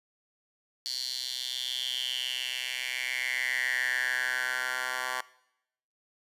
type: tone with high-pass filter sweep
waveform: 10% pulse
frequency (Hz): 127.1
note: C3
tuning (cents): -50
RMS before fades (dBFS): -32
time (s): 0.86-5.21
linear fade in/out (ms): 0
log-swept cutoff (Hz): 4400 to 1200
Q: 6
effects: noise-tail reverb RT60 0.8 s tail -20 dB re dry + resampled to 32000 Hz